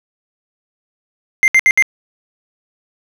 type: tone bursts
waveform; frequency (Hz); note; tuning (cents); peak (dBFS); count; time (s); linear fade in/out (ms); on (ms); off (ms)
triangle; 2093; C7; 0; -5; 4; 1.43-1.824; 0; 49; 66
effects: none

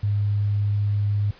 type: tone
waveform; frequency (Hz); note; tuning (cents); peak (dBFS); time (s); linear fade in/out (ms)
sine; 102.6; G#2; -21; -19; 0.03-1.31; 5
effects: pink hiss -50 dBFS RMS until 1.39 s + resampled to 11025 Hz

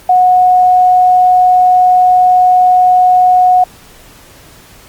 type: tone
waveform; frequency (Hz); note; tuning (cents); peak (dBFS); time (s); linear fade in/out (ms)
sine; 731; F#5; -21; -4; 0.09-3.64; 5
effects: pink hiss -39 dBFS RMS until 4.88 s + Opus 48 kbps

